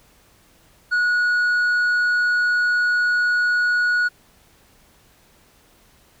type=tone with tanh clipping; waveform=sine; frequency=1458 Hz; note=F#6; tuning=26 cents flat; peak=-17 dBFS; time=0.91-4.09 s; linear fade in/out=20 ms; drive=4 dB; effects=pink hiss -55 dBFS RMS until 6.2 s